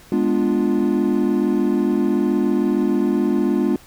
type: chord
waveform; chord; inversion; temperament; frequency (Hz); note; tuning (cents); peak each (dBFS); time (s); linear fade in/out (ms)
triangle; G# diminished seventh; none; equal; 207.7 / 246.9 / 293.7 / 349.2; G#3 / B3 / D4 / F4; 0 / 0 / 0 / 0; -19; 0.12-3.76; 2
effects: tanh soft clip ceiling -6 dBFS + pink hiss -47 dBFS RMS until 3.86 s